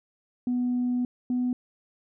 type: tone pair in turn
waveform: sine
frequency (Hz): 246.9 / 248.5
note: B3 / B3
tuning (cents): 0 / +11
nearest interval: unison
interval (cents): 11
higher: second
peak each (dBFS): -22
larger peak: neither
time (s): 0.47-1.05 / 1.3-1.53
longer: first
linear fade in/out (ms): 2
effects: tanh soft clip ceiling -20 dBFS